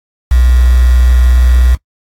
sine tone with quantisation, 61.74 Hz, B1, in tune, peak -4 dBFS, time 0.31-1.75 s, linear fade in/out 5 ms, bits 4, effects noise-tail reverb RT60 0.1 s tail -22 dB re dry + AAC 64 kbps

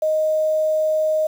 sine tone with quantisation, 623 Hz, D#5, 2 cents sharp, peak -16 dBFS, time 0.02-1.27 s, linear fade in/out 5 ms, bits 7, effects none

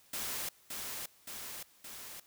white noise with echo, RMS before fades -38 dBFS, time 0.13-0.49 s, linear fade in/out 5 ms, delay 570 ms, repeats 3, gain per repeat -3 dB, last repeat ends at 2.2 s, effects white hiss -64 dBFS RMS until 2.26 s

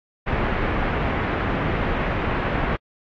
pink low-pass noise, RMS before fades -23 dBFS, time 0.26-2.77 s, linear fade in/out 20 ms, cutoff 2300 Hz, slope 24 dB/octave, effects AAC 48 kbps

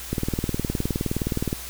click train, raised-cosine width 3 ms, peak -11 dBFS, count 28, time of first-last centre 0.13-1.529 s, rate 19.3 Hz, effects added 60 Hz sine -41 dBFS peak until 1.69 s + white hiss -37 dBFS RMS until 1.69 s

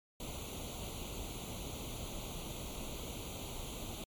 pink noise with comb filter, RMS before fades -43 dBFS, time 0.2-4.04 s, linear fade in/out 2 ms, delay 0.29 ms, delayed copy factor +0.9, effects MP3 96 kbps

